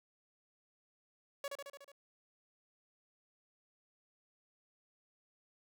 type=tone with echo; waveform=sawtooth; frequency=562 Hz; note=C#5; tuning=24 cents sharp; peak=-34 dBFS; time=1.44-1.48 s; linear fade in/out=2 ms; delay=73 ms; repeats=6; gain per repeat=-3 dB; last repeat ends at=1.918 s; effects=none